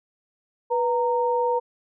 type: tone pair together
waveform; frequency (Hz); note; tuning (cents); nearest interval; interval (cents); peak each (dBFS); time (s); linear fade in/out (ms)
sine; 490 / 925; B4 / A#5; -14 / -14; major seventh; 1100; -22 / -23; 0.7-1.6; 20
effects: none